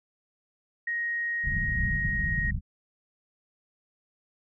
sine tone, 1877 Hz, A#6, 11 cents sharp, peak -27 dBFS, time 0.87-2.51 s, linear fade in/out 5 ms
pink low-pass noise, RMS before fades -30 dBFS, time 1.43-2.61 s, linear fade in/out 50 ms, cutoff 200 Hz, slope 48 dB/octave
effects none

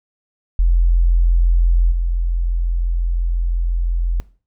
sine tone with level steps, 42.89 Hz, F1, 31 cents flat, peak -10 / -15 dBFS, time 0.59-4.2 s, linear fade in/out 0 ms, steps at 1.91 s, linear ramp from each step 10 ms, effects noise-tail reverb RT60 0.4 s tail -20 dB re dry

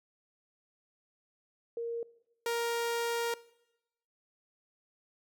sine / sawtooth tone pair in turn, 466.2 / 468.1 Hz, A#4 / A#4, 0 / +7 cents, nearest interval unison, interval 7 cents, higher second, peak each -33 / -26 dBFS, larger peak second, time 1.77-2.03 / 2.46-3.34 s, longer second, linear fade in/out 2 ms, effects noise-tail reverb RT60 0.9 s tail -21 dB re dry

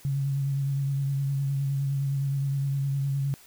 sine tone with vibrato, 138.2 Hz, C#3, 5 cents flat, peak -24 dBFS, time 0.05-3.34 s, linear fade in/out 0 ms, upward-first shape sine, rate 9.7 Hz, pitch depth 26 cents each way, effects white hiss -53 dBFS RMS until 3.46 s

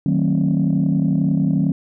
sine chord, D# diminished seventh, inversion none, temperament just, 155.56 / 186.68 / 224 / 268.8 Hz, D#3 / F#3 / A3 / C4, 0 / +16 / +31 / +47 cents, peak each -18 / -18 / -23 / -20 dBFS, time 0.06-1.72 s, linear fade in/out 2 ms, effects tanh soft clip ceiling -9 dBFS

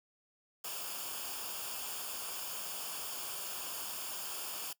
white noise with comb filter, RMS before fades -41 dBFS, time 0.64-4.73 s, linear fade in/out 5 ms, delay 0.5 ms, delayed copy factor -0.7, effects noise-tail reverb RT60 0.1 s tail -21 dB re dry

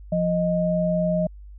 sine tone pair together, 174.61 / 622.2 Hz, F3 / D#5, 0 / 0 cents, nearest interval octave + minor seventh, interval 2200 cents, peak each -22 dBFS, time 0.12-1.27 s, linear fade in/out 5 ms, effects added 50 Hz sine -39 dBFS peak until 1.58 s

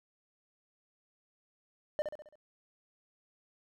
triangle tone with echo, 603 Hz, D5, 46 cents sharp, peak -26 dBFS, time 1.99-2.02 s, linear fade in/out 0 ms, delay 67 ms, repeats 5, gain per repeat -6 dB, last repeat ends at 2.355 s, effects none

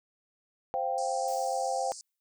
sine chord, C suspended fourth, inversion none, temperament just, 523.3 / 697.7 / 784.9 Hz, C5 / F5 / G5, 0 / -2 / +2 cents, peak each -33 / -33 / -31 dBFS, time 0.74-1.92 s, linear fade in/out 0 ms
white band-pass noise, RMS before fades -45 dBFS, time 0.98-2.01 s, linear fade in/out 0 ms, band 4500 to 9000 Hz, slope 96 dB/octave
blue noise with exponential decay, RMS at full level -48 dBFS, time 1.28-2.2 s, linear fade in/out 0 ms, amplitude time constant 200 ms
effects none

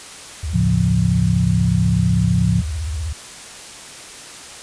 sine tone with vibrato, 77.78 Hz, D#2, in tune, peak -21 dBFS, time 0.43-3.13 s, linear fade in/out 5 ms, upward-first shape sine, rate 16 Hz, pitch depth 230 cents each way
sine chord, A augmented, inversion none, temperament equal, 110 / 138.59 / 174.61 Hz, A2 / C#3 / E#3, 0 / 0 / 0 cents, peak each -18 / -21 / -17 dBFS, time 0.53-2.62 s, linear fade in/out 20 ms
effects white hiss -36 dBFS RMS until 4.62 s + resampled to 22050 Hz

